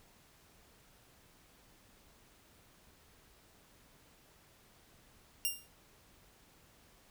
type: tone with exponential decay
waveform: 5% pulse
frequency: 2794 Hz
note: F7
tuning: in tune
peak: -19 dBFS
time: 5.45-5.68 s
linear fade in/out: 0 ms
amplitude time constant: 50 ms
effects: pink hiss -64 dBFS RMS until 7.1 s